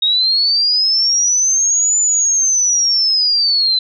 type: linear two-way sweep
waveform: sine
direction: up then down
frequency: 3729 to 7060 to 4019 Hz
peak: -11 dBFS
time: 0.02-3.79 s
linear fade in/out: 5 ms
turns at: 1.99 s
effects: none